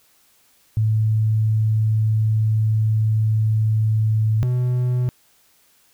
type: tone pair in turn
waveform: sine / triangle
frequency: 109.2 / 124.43 Hz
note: A2 / B2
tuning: -13 / +13 cents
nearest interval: major second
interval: 226 cents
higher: second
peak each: -15 dBFS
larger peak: neither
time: 0.77-4.43 / 4.43-5.09 s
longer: first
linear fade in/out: 0 ms
effects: white hiss -58 dBFS RMS until 5.93 s